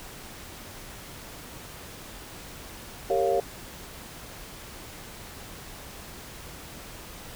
sine chord, G half-diminished seventh, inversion none, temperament equal with one note detuned, 392 / 460.5 / 554.4 / 698.5 Hz, G4 / Bb4 / Db5 / F5, 0 / -21 / 0 / 0 cents, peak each -27 dBFS, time 3.1-3.4 s, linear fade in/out 2 ms, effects pink hiss -43 dBFS RMS until 7.35 s

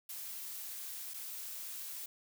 blue noise with dropouts, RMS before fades -44 dBFS, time 0.09-2.06 s, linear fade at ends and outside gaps 5 ms, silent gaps 1.137-1.141 s, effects none

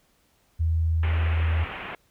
sine tone, 81.4 Hz, E2, 21 cents flat, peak -20 dBFS, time 0.59-1.65 s, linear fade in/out 20 ms
white low-pass noise, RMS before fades -36 dBFS, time 1.03-1.95 s, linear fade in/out 2 ms, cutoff 2800 Hz, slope 48 dB/octave
effects pink hiss -65 dBFS RMS until 2.1 s

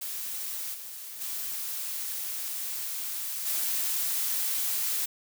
blue noise with level steps, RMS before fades -35 / -41 / -34 / -29 dBFS, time 0.01-5.06 s, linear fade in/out 10 ms, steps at 0.73 / 1.2 / 3.45 s, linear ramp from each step 20 ms, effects none

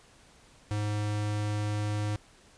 square tone, 104.8 Hz, G#2, 16 cents sharp, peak -29 dBFS, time 0.71-2.16 s, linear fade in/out 0 ms, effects pink hiss -58 dBFS RMS until 2.57 s + resampled to 22050 Hz

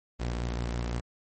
sawtooth tone pair together, 58.83 / 123.5 Hz, A#1 / B2, +17 / 0 cents, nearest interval octave + minor second, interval 1283 cents, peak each -26 / -36 dBFS, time 0.19-1.01 s, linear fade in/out 20 ms, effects MP3 32 kbps

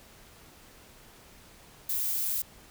violet noise, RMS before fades -30 dBFS, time 1.89-2.42 s, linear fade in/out 5 ms, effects pink hiss -54 dBFS RMS until 2.7 s

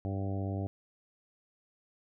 harmonic tone with a mistuned harmonic, 98 Hz, G2, in tune, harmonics 1 / 2 / 3 / 4 / 5 / 6 / 7 / 8, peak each -33 / -40 / -40 / -45 / -48 / -46 / -46 / -50 dBFS, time 0.05-0.67 s, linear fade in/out 0 ms, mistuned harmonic 8, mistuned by -17 cents, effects none

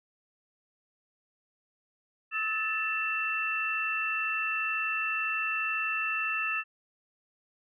sine tone cluster, 1296 / 1755 / 2677 Hz, E6 / A6 / E7, -30 / -5 / +26 cents, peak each -34 / -34 / -30 dBFS, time 2.31-6.64 s, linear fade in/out 50 ms, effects none

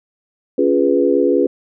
sine chord, C# dominant seventh, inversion none, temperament equal with one note detuned, 279.6 / 349.2 / 415.3 / 493.9 Hz, C#4 / E#4 / G#4 / B4, +15 / 0 / 0 / 0 cents, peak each -17 dBFS, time 0.58-1.47 s, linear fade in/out 5 ms, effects none

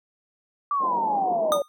sine exponential sweep, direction down, 1174.7 to 557 Hz, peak -21 dBFS, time 0.71-1.62 s, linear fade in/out 2 ms
white band-pass noise, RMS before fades -33 dBFS, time 0.79-1.62 s, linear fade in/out 50 ms, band 170 to 1000 Hz, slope 96 dB/octave
square tone with exponential decay, 1226 Hz, D#6, 26 cents flat, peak -18 dBFS, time 1.52-1.68 s, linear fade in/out 0 ms, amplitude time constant 34 ms
effects none

